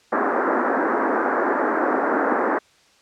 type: band-pass noise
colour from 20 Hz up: pink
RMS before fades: -21 dBFS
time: 0.12-2.59 s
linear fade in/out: 10 ms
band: 250 to 1700 Hz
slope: 48 dB/octave
effects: white hiss -56 dBFS RMS until 3.01 s + low-pass 6000 Hz 12 dB/octave